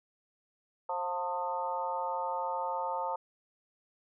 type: harmonic tone with a mistuned harmonic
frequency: 176.7 Hz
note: F3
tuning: 21 cents sharp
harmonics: 3 / 4 / 5 / 6 / 7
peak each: -38 / -41 / -33 / -44 / -41 dBFS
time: 0.89-3.16 s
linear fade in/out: 5 ms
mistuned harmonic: 5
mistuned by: +26 cents
effects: none